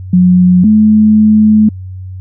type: tone pair in turn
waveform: sine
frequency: 180.7 / 214.5 Hz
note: F#3 / A3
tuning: -41 / -44 cents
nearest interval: minor third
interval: 297 cents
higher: second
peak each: -3 dBFS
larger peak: neither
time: 0.13-0.64 / 0.64-1.69 s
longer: second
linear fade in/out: 5 ms
effects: added 93 Hz sine -22 dBFS peak until 2.2 s